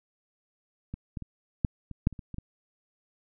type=clicks; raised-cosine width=5 ms; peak=-23 / -22 / -26 / -11 / -27 / -9 / -29 / -28 / -26 / -23 dBFS; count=10; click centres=0.94 / 1.172 / 1.223 / 1.648 / 1.913 / 2.071 / 2.127 / 2.192 / 2.343 / 2.384 s; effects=none